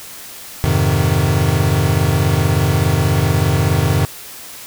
square chord, F minor seventh, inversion none, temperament equal, 87.31 / 103.83 / 130.81 / 155.56 Hz, F2 / Ab2 / C3 / Eb3, 0 / 0 / 0 / 0 cents, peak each -19 dBFS, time 0.64-4.05 s, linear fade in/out 0 ms, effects white hiss -34 dBFS RMS until 4.66 s

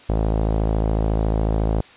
sawtooth tone with low-pass filter, 54 Hz, A1, 32 cents flat, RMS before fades -20 dBFS, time 0.09-1.81 s, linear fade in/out 5 ms, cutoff 680 Hz, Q 1.5, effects white hiss -46 dBFS RMS until 1.96 s + resampled to 8000 Hz

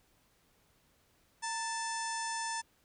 harmonic tone with a mistuned harmonic, 880 Hz, A5, in tune, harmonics 1 / 2 / 3 / 4 / 5 / 6 / 7 / 8 / 9 / 10, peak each -37 / -41 / -50 / -51 / -54 / -44 / -46 / -48 / -55 / -45 dBFS, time 1.42-2.62 s, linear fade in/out 20 ms, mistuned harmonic 1, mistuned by +73 cents, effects pink hiss -70 dBFS RMS until 2.84 s

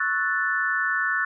sine chord, F# minor seventh, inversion second, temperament equal, 1108.7 / 1318.5 / 1480 / 1760 Hz, C#6 / E6 / F#6 / A6, 0 / 0 / 0 / 0 cents, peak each -31 / -31 / -25 / -25 dBFS, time 0-1.25 s, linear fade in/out 5 ms, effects none

